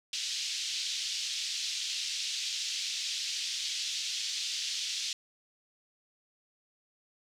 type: band-pass noise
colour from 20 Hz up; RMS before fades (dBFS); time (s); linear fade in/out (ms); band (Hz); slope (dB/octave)
pink; -35; 0.13-5.13; 2; 3100 to 6200; 24
effects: none